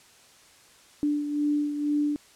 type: beating tone pair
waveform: sine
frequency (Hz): 293.7 / 295.8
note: D4 / D4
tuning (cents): 0 / +13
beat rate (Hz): 2.1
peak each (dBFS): -24 / -32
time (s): 1.03-2.16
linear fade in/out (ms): 0
effects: white hiss -55 dBFS RMS until 2.35 s + low-pass 9000 Hz 12 dB/octave